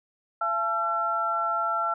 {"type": "tone cluster", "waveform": "sine", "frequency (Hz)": [678, 864, 1351], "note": ["E5", "A5", "E6"], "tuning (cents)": [49, -32, 42], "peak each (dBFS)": [-31, -32, -25], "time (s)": [0.41, 1.94], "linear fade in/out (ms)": 5, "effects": []}